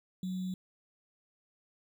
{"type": "tone with sample-and-hold", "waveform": "sine", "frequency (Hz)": 185, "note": "F#3", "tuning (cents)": 0, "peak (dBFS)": -33, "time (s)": [0.23, 0.54], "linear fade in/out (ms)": 2, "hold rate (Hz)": 3675, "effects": []}